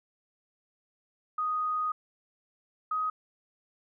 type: tone pair in turn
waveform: sine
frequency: 1244.5 / 1257.5 Hz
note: D#6 / D#6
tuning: 0 / +18 cents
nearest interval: unison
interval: 18 cents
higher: second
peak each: -27 dBFS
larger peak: neither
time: 1.38-1.92 / 2.91-3.1 s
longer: first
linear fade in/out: 5 ms
effects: none